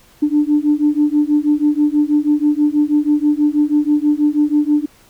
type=beating tone pair; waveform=sine; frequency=293.7 / 299.9 Hz; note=D4 / D4; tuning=0 / +36 cents; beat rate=6.2 Hz; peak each=-14 dBFS; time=0.22-4.86 s; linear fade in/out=10 ms; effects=tanh soft clip ceiling -4 dBFS + pink hiss -49 dBFS RMS until 5.09 s